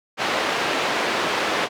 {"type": "band-pass noise", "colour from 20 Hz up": "pink", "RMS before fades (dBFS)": -23, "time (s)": [0.17, 1.69], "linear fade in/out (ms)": 50, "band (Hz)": [400, 3400], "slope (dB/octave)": 12, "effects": []}